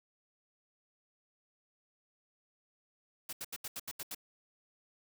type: noise bursts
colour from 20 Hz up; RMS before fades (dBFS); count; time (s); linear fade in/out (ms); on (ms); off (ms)
white; -41; 8; 3.29-4.148; 5; 39; 78
effects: none